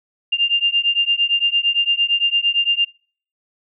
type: beating tone pair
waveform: sine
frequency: 2794 / 2802.8 Hz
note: F7 / F7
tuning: 0 / +6 cents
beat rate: 8.8 Hz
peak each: -18 / -18 dBFS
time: 0.32-2.85 s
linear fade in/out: 10 ms
effects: noise-tail reverb RT60 0.5 s tail -26 dB re dry